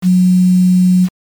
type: tone with quantisation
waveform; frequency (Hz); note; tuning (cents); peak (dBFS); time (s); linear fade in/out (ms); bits
sine; 182.3; F#3; -25; -6; 0.02-1.09; 50; 5
effects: MP3 96 kbps